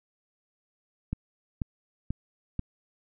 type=click train; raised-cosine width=5 ms; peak=-17 dBFS; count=4; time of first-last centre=1.13-2.593 s; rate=2.05 Hz; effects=none